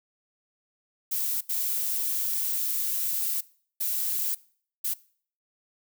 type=noise bursts at uneven times; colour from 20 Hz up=violet; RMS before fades=-28 dBFS; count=4; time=1.11-1.41 / 1.49-3.41 / 3.8-4.35 / 4.84-4.94 s; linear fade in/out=10 ms; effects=noise-tail reverb RT60 0.5 s tail -21 dB re dry